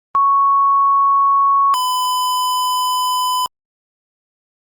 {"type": "tone pair in turn", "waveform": ["sine", "square"], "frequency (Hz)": [1108.7, 1006.1], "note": ["C#6", "B5"], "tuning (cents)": [0, 32], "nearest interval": "major second", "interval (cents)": 168, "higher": "first", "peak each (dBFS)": [-10, -16], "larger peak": "first", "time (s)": [[0.15, 1.74], [1.74, 3.46]], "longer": "second", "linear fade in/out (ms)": 0, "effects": ["Opus 32 kbps"]}